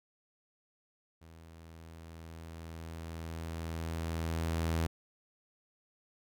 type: tone with level ramp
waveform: sawtooth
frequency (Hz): 82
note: E2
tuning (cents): -9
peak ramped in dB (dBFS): -49 to -25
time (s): 1.21-4.87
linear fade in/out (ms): 10
effects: none